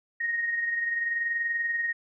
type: tone pair together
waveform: sine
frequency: 1865.4 / 1886 Hz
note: A#6 / A#6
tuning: +1 / +20 cents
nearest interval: unison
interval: 19 cents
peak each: -26 / -37 dBFS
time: 0.2-1.93 s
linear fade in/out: 10 ms
effects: none